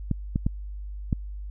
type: clicks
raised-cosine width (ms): 5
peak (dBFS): -11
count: 4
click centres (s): 0.113 / 0.359 / 0.465 / 1.128
effects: added 50 Hz sine -33 dBFS peak until 1.5 s